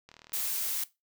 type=click train; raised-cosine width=0.2 ms; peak=-32 dBFS; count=20; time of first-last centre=0.09-0.577 s; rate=39 Hz
type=noise; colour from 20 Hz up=blue; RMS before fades=-32 dBFS; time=0.33-0.84 s; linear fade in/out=5 ms
effects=noise-tail reverb RT60 0.2 s tail -17 dB re dry